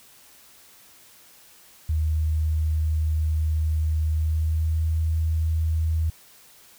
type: tone with pitch glide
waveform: sine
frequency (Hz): 78.1 to 79.93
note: D#2 to D#2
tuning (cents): +7 to +47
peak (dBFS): -20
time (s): 1.89-6.1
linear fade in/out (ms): 5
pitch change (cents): +40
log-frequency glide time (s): 4.11-4.82
effects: white hiss -52 dBFS RMS until 6.78 s